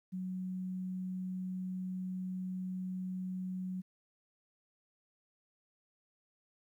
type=tone; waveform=sine; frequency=185 Hz; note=F#3; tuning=in tune; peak=-36 dBFS; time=0.12-3.82 s; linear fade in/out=20 ms; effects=12-bit